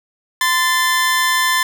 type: tone pair together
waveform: sawtooth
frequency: 1032.7 / 1760 Hz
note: C6 / A6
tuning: -23 / 0 cents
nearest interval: major sixth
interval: 923 cents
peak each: -13 dBFS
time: 0.41-1.63 s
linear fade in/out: 2 ms
effects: none